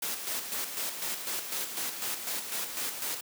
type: noise with tremolo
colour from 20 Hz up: white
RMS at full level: -33 dBFS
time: 0.02-3.21 s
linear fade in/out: 5 ms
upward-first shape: square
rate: 4 Hz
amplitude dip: 50%
effects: high-pass 200 Hz 12 dB/octave